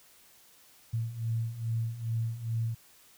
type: beating tone pair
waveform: sine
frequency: 112.6 / 115 Hz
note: A2 / A#2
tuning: +40 / -23 cents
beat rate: 2.4 Hz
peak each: -35 / -31 dBFS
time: 0.93-2.75 s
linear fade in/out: 10 ms
effects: white hiss -59 dBFS RMS until 3.17 s